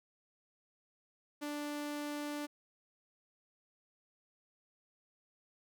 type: tone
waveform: sawtooth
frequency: 293.7 Hz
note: D4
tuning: in tune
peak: -34 dBFS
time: 1.41-2.47 s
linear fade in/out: 20 ms
effects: none